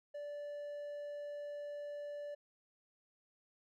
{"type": "tone", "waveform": "triangle", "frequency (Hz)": 583, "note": "D5", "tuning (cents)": -13, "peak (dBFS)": -40, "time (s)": [0.14, 2.35], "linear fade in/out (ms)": 10, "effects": []}